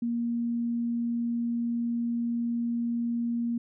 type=tone; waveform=sine; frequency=235.4 Hz; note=A#3; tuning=17 cents sharp; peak=-26 dBFS; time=0.02-3.58 s; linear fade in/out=5 ms; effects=none